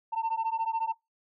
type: beating tone pair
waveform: sine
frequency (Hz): 895 / 909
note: A5 / A#5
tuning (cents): +29 / -44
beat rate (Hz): 14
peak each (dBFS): -28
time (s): 0.12-0.93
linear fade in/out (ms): 20
effects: noise-tail reverb RT60 0.2 s tail -22 dB re dry + tanh soft clip ceiling -24 dBFS